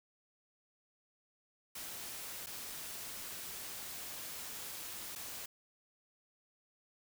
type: noise with dropouts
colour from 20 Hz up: white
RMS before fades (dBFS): -45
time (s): 1.75-5.46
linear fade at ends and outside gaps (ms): 5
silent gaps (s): 2.462-2.468 / 5.153-5.158
effects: none